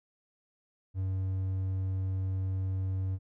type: tone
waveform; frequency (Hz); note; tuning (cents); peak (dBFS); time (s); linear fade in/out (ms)
triangle; 94.7; F#2; +41; -27; 0.94-3.19; 50
effects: none